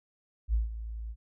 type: tone with ADSR envelope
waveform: sine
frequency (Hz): 55.5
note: A1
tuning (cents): +16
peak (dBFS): -22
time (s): 0.48-1.16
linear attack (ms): 57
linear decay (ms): 150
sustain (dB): -13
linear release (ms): 55
effects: none